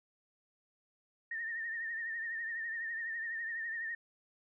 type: tone with vibrato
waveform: sine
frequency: 1827 Hz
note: A#6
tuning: 35 cents flat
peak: -36 dBFS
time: 1.31-3.95 s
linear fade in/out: 5 ms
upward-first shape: sine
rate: 12 Hz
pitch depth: 55 cents each way
effects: none